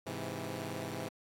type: chord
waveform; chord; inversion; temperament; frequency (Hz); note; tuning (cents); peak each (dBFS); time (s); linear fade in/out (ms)
10% pulse; Ab augmented; none; equal; 103.83 / 130.81 / 164.81; Ab2 / C3 / E3; 0 / 0 / 0; -34; 0.06-1.09; 10
effects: AAC 64 kbps